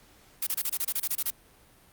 blue noise bursts, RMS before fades -28 dBFS, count 12, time 0.42-1.304 s, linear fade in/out 5 ms, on 48 ms, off 28 ms, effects pink hiss -58 dBFS RMS until 1.92 s + Opus 48 kbps

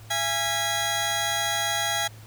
25% pulse tone cluster, 679 / 823 / 1952 / 3300 Hz, F5 / G#5 / B6 / G#7, -49 / -16 / -21 / -12 cents, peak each -28 / -25 / -27 / -25 dBFS, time 0.1-2.08 s, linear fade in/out 10 ms, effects added 108 Hz sine -43 dBFS peak until 2.26 s + pink hiss -51 dBFS RMS until 2.26 s

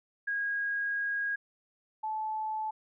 sine tone pair in turn, 1639 / 868.2 Hz, G#6 / A5, -23 / -23 cents, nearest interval major seventh, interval 1100 cents, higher first, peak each -29 / -31 dBFS, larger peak first, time 0.27-1.36 / 2.03-2.71 s, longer first, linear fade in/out 10 ms, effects none

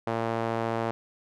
sawtooth tone with band-pass filter, 114.3 Hz, A#2, 34 cents flat, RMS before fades -29 dBFS, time 0.07-0.91 s, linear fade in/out 0 ms, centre 720 Hz, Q 1, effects none

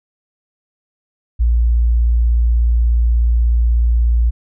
sine tone, 58.27 Hz, A#1, in tune, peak -10 dBFS, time 1.39-4.31 s, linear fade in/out 20 ms, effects none

